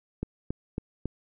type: click train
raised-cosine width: 3 ms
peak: -17 dBFS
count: 4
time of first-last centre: 0.23-1.056 s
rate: 3.63 Hz
effects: none

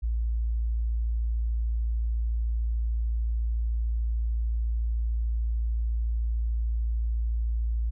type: tone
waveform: sine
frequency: 56.8 Hz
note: A#1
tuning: 44 cents flat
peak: -24 dBFS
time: 0.02-7.91 s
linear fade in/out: 20 ms
effects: none

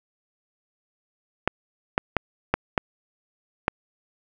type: clicks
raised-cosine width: 0.5 ms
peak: -4 dBFS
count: 6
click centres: 1.476 / 1.979 / 2.167 / 2.54 / 2.778 / 3.681 s
effects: none

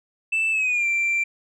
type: tone with pitch glide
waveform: sine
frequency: 2645 to 2356 Hz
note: E7 to D7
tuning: +5 to +5 cents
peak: -17 dBFS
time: 0.32-1.24 s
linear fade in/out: 10 ms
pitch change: -200 cents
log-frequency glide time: 0.51-0.86 s
effects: tanh soft clip ceiling -18 dBFS

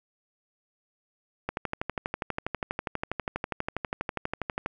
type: click train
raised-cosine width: 0.5 ms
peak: -14 dBFS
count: 40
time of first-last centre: 1.49-4.661 s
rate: 12.3 Hz
effects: none

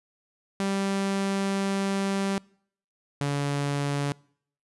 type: tone pair in turn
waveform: sawtooth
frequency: 196 / 142.56 Hz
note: G3 / C#3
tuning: 0 / +49 cents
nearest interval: tritone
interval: 551 cents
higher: first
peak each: -21 dBFS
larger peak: neither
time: 0.6-2.38 / 3.21-4.12 s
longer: first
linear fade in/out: 0 ms
effects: noise-tail reverb RT60 0.6 s tail -25 dB re dry + resampled to 24000 Hz

